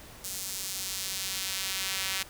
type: tone with high-pass filter sweep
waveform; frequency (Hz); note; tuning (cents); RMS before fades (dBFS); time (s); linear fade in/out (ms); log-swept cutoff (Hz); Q
sawtooth; 191; G3; -45; -34; 0.24-2.23; 5; 6800 to 2400; 0.84
effects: pink hiss -49 dBFS RMS until 2.29 s